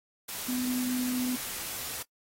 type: tone in noise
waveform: sine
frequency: 251 Hz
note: B3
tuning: 28 cents sharp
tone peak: -28 dBFS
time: 0.48-1.36 s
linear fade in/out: 10 ms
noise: white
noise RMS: -37 dBFS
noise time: 0.28-2.03 s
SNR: +6 dB
effects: noise-tail reverb RT60 0.1 s tail -24 dB re dry + AAC 48 kbps